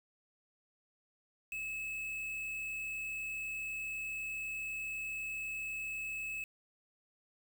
triangle tone with quantisation, 2592 Hz, E7, 30 cents flat, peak -36 dBFS, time 1.52-6.44 s, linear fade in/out 2 ms, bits 8, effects none

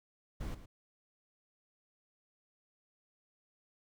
brown noise with echo, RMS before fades -39 dBFS, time 0.4-0.55 s, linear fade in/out 10 ms, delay 110 ms, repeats 1, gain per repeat -12 dB, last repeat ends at 0.66 s, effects none

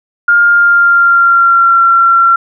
sine tone with pitch glide, 1410 to 1364.3 Hz, F6 to F6, +16 to -41 cents, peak -4 dBFS, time 0.28-2.36 s, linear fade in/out 5 ms, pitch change -57 cents, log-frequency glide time 0.41-1.81 s, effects none

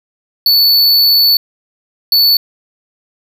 square tone bursts at uneven times, 4462 Hz, C#8, 11 cents sharp, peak -7 dBFS, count 2, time 0.46-1.37 / 2.12-2.37 s, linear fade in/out 2 ms, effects 7-bit

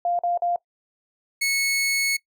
sine tone bursts, 698.5 Hz, F5, in tune, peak -20 dBFS, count 3, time 0.05-0.56 s, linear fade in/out 2 ms, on 140 ms, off 45 ms
sawtooth tone, 2200 Hz, C#7, 14 cents flat, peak -17 dBFS, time 1.41-2.17 s, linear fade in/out 10 ms
effects noise-tail reverb RT60 0.1 s tail -21 dB re dry

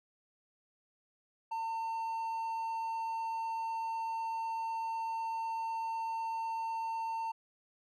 triangle tone, 904 Hz, A5, 47 cents sharp, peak -32 dBFS, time 1.51-7.32 s, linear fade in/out 10 ms, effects none

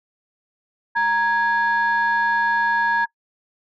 sine tone pair together, 932.3 / 1661.2 Hz, A#5 / G#6, 0 / 0 cents, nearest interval minor seventh, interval 1000 cents, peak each -18 dBFS, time 0.95-3.06 s, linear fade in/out 20 ms, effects noise-tail reverb RT60 0.1 s tail -23 dB re dry + tanh soft clip ceiling -12 dBFS

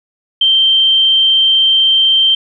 sine tone, 3136 Hz, G7, in tune, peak -7 dBFS, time 0.41-2.35 s, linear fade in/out 5 ms, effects none

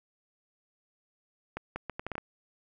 accelerating click train, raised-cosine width 0.5 ms, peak -20 dBFS, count 8, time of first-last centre 1.57-2.181 s, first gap 190 ms, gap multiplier 0.72, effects none

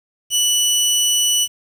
20% pulse tone, 2960 Hz, F#7, in tune, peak -9 dBFS, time 0.3-1.48 s, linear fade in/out 50 ms, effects 7-bit

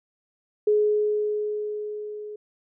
sine tone with level ramp, 421.1 Hz, G#4, 24 cents sharp, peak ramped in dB -16 to -34 dBFS, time 0.67-2.36 s, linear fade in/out 5 ms, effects none

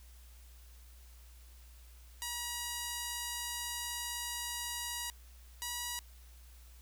5% pulse tone pair in turn, 959 / 965.7 Hz, A#5 / B5, +49 / -39 cents, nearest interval unison, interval 12 cents, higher second, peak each -25 dBFS, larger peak neither, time 2.22-5.1 / 5.62-5.99 s, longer first, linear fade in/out 0 ms, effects added 60 Hz sine -53 dBFS peak until 6.81 s + white hiss -63 dBFS RMS until 6.81 s

